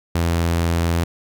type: tone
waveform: sawtooth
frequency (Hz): 84.3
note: E2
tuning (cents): +39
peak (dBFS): -13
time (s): 0.15-1.04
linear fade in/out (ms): 5
effects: none